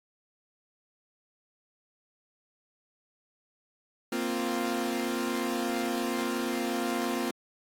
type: chord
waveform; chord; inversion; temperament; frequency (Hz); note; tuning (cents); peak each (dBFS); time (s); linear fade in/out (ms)
sawtooth; Bb suspended second; none; equal; 233.1 / 261.6 / 349.2; Bb3 / C4 / F4; 0 / 0 / 0; -29; 4.12-7.31; 5
effects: AAC 64 kbps